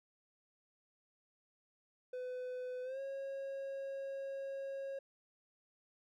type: tone with pitch glide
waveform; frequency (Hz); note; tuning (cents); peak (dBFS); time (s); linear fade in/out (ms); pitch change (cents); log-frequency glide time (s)
triangle; 503 to 545.4; B4 to C#5; +32 to -28; -38; 2.13-4.99; 5; +140; 2.83-3
effects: none